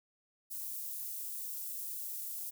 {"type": "high-pass noise", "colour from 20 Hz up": "white", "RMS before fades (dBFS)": -41, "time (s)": [0.5, 2.51], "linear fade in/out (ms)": 20, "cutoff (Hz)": 11000, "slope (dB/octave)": 12, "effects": []}